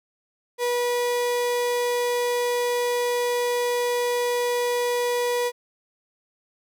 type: tone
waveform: 35% pulse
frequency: 485.9 Hz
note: B4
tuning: 28 cents flat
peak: -20 dBFS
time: 0.58-5.52 s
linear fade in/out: 50 ms
effects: none